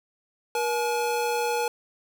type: tone pair together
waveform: square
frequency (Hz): 477.3 / 852.7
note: A#4 / G#5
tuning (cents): +41 / +45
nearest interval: minor seventh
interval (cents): 1004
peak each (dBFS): -27 / -28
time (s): 0.55-1.68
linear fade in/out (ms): 2
effects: none